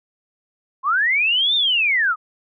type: linear two-way sweep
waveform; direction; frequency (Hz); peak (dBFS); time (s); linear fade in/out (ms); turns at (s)
sine; up then down; 1017 to 3675 to 1198; -15; 0.83-2.16; 50; 1.55
effects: none